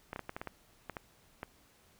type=clicks; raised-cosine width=0.5 ms; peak=-24 dBFS; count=10; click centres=0.131 / 0.161 / 0.193 / 0.294 / 0.365 / 0.415 / 0.473 / 0.897 / 0.968 / 1.431 s; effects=pink hiss -65 dBFS RMS until 1.99 s